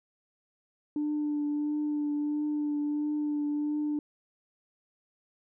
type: tone with vibrato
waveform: sine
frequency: 296.3 Hz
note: D4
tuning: 15 cents sharp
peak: -26 dBFS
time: 0.96-3.99 s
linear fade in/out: 2 ms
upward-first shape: triangle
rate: 1.5 Hz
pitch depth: 20 cents each way
effects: tanh soft clip ceiling -24 dBFS